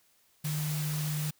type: tone in noise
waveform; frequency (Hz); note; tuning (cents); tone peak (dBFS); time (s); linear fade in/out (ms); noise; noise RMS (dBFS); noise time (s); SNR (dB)
sine; 151.7; D#3; -44; -30; 0.44-1.31; 10; white; -39; 0.44-1.31; +6
effects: white hiss -67 dBFS RMS until 1.39 s